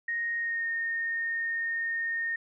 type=tone with pitch glide; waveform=sine; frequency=1864.7 to 1839 Hz; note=A#6 to A#6; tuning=0 to -24 cents; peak=-28 dBFS; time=0.08-2.36 s; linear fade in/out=5 ms; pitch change=-24 cents; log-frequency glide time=0.38-0.68 s; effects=none